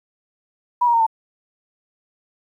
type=tone with pitch steps; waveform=sine; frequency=974 / 946.8 / 920.4 / 894.7 Hz; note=B5 / A#5 / A#5 / A5; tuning=-24 / +27 / -22 / +29 cents; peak=-13 dBFS; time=0.81-1.066 s; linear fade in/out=10 ms; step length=64 ms; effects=9-bit

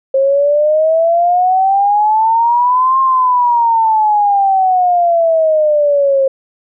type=exponential two-way sweep; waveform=sine; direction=up then down; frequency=533 to 1067 to 533 Hz; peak=-8 dBFS; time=0.14-6.28 s; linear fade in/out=5 ms; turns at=3 s; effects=none

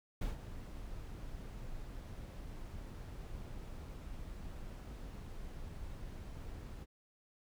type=noise with ADSR envelope; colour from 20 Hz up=brown; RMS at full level=-35 dBFS; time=0.21-6.86 s; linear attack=7 ms; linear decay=140 ms; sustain=-11 dB; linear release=38 ms; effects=none

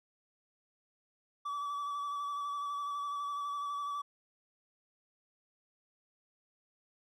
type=tone with vibrato; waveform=triangle; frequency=1150 Hz; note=D6; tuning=37 cents flat; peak=-33 dBFS; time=1.45-4.02 s; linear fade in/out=10 ms; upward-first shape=square; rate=12 Hz; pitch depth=19 cents each way; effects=none

